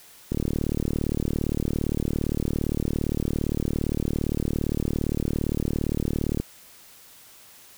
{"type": "click train", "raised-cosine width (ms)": 3, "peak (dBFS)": -12, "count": 229, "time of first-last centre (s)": [0.32, 6.4], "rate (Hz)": 37.5, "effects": ["white hiss -50 dBFS RMS until 7.77 s"]}